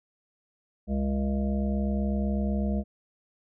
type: harmonic tone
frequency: 68 Hz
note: C#2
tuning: 33 cents flat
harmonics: 1 / 3 / 5 / 7 / 9 / 10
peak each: -28 / -27 / -41 / -40 / -38 / -42 dBFS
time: 0.87-2.84 s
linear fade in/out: 50 ms
effects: none